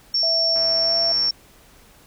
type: tone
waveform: sine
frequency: 5460 Hz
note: F8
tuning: 40 cents flat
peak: -17 dBFS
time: 0.14-1.31 s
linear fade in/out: 5 ms
type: tone with pitch glide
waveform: sine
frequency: 659.3 to 669.3 Hz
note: E5 to E5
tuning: 0 to +26 cents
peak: -25 dBFS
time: 0.23-1.12 s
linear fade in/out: 2 ms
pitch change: +26 cents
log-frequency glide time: 0.82-0.95 s
type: click train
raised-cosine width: 0.5 ms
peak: -23 dBFS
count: 77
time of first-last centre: 0.56-1.284 s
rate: 105 Hz
effects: pink hiss -51 dBFS RMS until 2.06 s